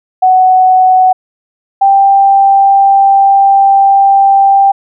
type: tone pair in turn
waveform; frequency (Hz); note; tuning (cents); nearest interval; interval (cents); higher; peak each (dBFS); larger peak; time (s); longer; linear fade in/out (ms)
sine; 745 / 787.3; F#5 / G5; +12 / +7; minor second; 95; second; -3; neither; 0.22-1.13 / 1.81-4.72; second; 10
effects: none